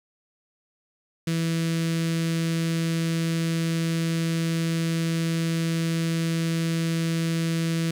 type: tone with notch filter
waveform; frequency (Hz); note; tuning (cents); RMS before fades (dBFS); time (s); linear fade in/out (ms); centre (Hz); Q
sawtooth; 164.81; E3; 0; -25; 1.27-7.91; 5; 840; 0.53
effects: low-pass 11000 Hz 12 dB/octave + 8-bit